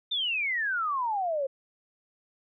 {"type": "exponential sweep", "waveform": "sine", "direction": "down", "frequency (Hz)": [3655, 525], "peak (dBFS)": -26, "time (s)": [0.11, 1.47], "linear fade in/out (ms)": 10, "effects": []}